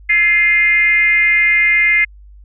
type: tone with frequency modulation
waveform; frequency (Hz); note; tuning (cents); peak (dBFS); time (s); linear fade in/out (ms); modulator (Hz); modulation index
sine; 2093; C7; 0; -9; 0.09-2.05; 10; 380; 0.6
effects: added 50 Hz sine -37 dBFS peak until 2.44 s